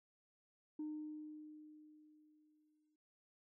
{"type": "tone with exponential decay", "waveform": "sine", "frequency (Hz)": 305.1, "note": "D#4", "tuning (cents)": -34, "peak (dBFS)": -39, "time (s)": [0.79, 2.96], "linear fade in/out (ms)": 5, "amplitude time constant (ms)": 470, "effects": ["tanh soft clip ceiling -38 dBFS"]}